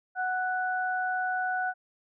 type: tone pair together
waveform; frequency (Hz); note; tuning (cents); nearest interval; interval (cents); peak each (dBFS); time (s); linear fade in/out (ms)
sine; 740 / 1483.3; F#5 / F#6; 0 / +4; octave; 1204; -29 / -30; 0.15-1.74; 50
effects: none